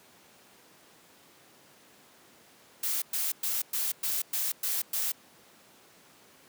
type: noise bursts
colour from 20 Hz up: blue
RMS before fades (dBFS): -30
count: 8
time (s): 2.83-5.12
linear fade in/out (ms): 5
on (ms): 190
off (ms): 110
effects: pink hiss -57 dBFS RMS until 6.48 s + high-pass 200 Hz 12 dB/octave